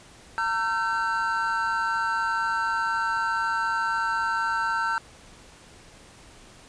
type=tone cluster; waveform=triangle; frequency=915 / 1349 / 1543 Hz; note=A#5 / E6 / G6; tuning=-32 / +40 / -28 cents; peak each=-26 dBFS; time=0.38-4.98 s; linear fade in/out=0 ms; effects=pink hiss -50 dBFS RMS until 6.68 s + resampled to 22050 Hz